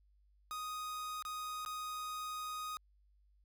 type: tone with dropouts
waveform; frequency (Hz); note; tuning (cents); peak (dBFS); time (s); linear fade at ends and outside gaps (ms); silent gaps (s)
45% pulse; 1246; D#6; +2; -40; 0.51-2.77; 0; 1.224-1.251 / 1.65-1.661
effects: added 50 Hz sine -66 dBFS peak until 3.44 s